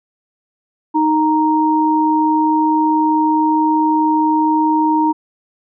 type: tone pair together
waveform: sine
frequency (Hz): 311.1 / 932.3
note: D#4 / A#5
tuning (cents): 0 / 0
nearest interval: octave + perfect fifth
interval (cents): 1900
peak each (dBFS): -14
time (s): 0.94-5.13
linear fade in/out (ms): 20
effects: none